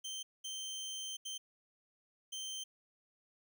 25% pulse tone bursts at uneven times, 3120 Hz, G7, 9 cents flat, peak -37 dBFS, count 4, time 0.04-0.23 / 0.44-1.17 / 1.25-1.38 / 2.32-2.64 s, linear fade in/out 10 ms, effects none

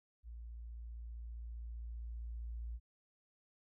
sine tone with level ramp, 57.6 Hz, A#1, 20 cents flat, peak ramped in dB -46 to -40 dBFS, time 0.23-2.8 s, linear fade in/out 50 ms, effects none

